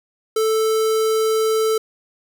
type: tone with notch filter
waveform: square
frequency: 440 Hz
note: A4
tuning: in tune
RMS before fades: -18 dBFS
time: 0.36-1.78 s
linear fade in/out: 5 ms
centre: 2400 Hz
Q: 1.7
effects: none